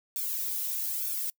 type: noise with flanger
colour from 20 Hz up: violet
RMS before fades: -32 dBFS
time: 0.16-1.3 s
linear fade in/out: 0 ms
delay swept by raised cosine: 0.99 to 2.59 ms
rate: 1.1 Hz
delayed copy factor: -0.95
effects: noise-tail reverb RT60 0.1 s tail -26 dB re dry